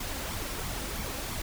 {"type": "noise with flanger", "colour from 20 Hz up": "pink", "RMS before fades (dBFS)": -35, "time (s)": [0, 1.42], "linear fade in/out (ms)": 5, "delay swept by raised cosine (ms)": [0.87, 3.77], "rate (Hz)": 3, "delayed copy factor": 0.5, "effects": []}